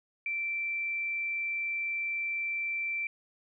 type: tone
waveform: sine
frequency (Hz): 2342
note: D7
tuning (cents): -5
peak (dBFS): -30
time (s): 0.26-3.07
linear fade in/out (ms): 2
effects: none